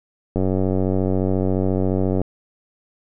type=click train; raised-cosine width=2 ms; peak=-8 dBFS; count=176; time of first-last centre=0.36-2.216 s; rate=94.3 Hz; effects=none